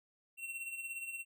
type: tone with tremolo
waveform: square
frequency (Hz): 2722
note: F7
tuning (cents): -45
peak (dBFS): -39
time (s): 0.37-1.25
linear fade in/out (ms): 50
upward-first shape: sine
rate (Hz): 17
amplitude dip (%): 55
effects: none